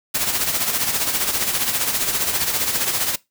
white noise with tremolo, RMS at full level -19 dBFS, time 0.14-3.16 s, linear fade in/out 10 ms, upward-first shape sine, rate 15 Hz, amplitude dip 55%, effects noise-tail reverb RT60 0.2 s tail -21 dB re dry

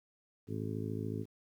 harmonic tone, 53.7 Hz, A1, 41 cents flat, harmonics 2 / 3 / 4 / 5 / 6 / 7 / 8, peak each -39 / -43 / -43 / -42 / -49 / -45 / -45 dBFS, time 0.47-1.26 s, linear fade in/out 50 ms, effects 11-bit

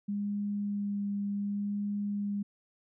sine tone with vibrato, 203.1 Hz, G#3, 38 cents flat, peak -30 dBFS, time 0.08-2.43 s, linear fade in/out 10 ms, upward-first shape sine, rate 0.68 Hz, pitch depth 11 cents each way, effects none

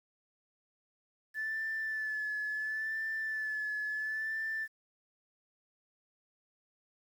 sine tone with vibrato, 1742 Hz, A6, 18 cents flat, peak -32 dBFS, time 1.34-4.68 s, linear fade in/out 50 ms, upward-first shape sine, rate 0.72 Hz, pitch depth 32 cents each way, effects tanh soft clip ceiling -29 dBFS + 10-bit

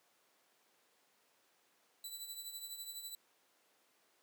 15% pulse tone with tremolo, 3973 Hz, B7, 10 cents sharp, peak -35 dBFS, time 2.04-3.15 s, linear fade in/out 2 ms, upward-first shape triangle, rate 12 Hz, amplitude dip 65%, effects pink hiss -72 dBFS RMS until 4.22 s + high-pass 400 Hz 12 dB/octave

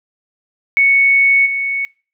sine tone with level steps, 2217 Hz, C#7, in tune, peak -8 / -16 dBFS, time 0.77-1.85 s, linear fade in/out 0 ms, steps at 1.45 s, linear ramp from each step 20 ms, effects noise-tail reverb RT60 0.4 s tail -26 dB re dry

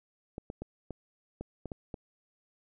clicks, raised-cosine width 2 ms, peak -25 dBFS, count 8, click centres 0.381 / 0.501 / 0.62 / 0.907 / 1.41 / 1.657 / 1.718 / 1.942 s, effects none

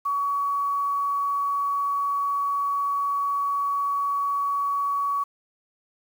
sine tone with quantisation, 1129 Hz, C#6, 31 cents sharp, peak -22 dBFS, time 0.05-5.24 s, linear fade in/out 10 ms, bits 8, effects none

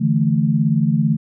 sine chord, D suspended second, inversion none, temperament equal, 146.83 / 164.81 / 220 Hz, D3 / E3 / A3, 0 / 0 / 0 cents, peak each -18 dBFS, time 0-1.17 s, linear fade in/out 20 ms, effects none

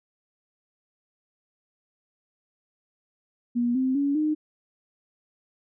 sine tone with pitch steps, 240.1 / 260.3 / 282.2 / 306 Hz, B3 / C4 / C#4 / D#4, -49 / -9 / +31 / -29 cents, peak -21 dBFS, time 3.55-4.35 s, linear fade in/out 20 ms, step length 200 ms, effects none

